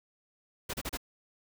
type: noise bursts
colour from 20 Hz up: pink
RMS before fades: -35 dBFS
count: 4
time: 0.69-0.973 s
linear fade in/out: 10 ms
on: 46 ms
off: 33 ms
effects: none